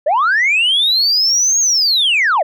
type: linear two-way sweep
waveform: sine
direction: up then down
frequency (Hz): 543 to 6620 to 543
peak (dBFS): -9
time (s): 0.06-2.43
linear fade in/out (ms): 10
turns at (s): 1.59
effects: tanh soft clip ceiling -8 dBFS